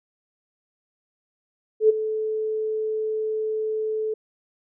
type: tone with ADSR envelope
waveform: sine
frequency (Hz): 434.8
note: A4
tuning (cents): -21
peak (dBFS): -10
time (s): 1.8-4.14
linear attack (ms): 94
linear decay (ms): 16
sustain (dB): -13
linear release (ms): 6
effects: none